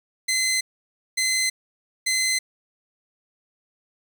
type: tone bursts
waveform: 15% pulse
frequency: 2053 Hz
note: C7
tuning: 33 cents flat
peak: -14 dBFS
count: 3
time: 0.28-2.39 s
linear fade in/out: 10 ms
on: 330 ms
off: 560 ms
effects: 8-bit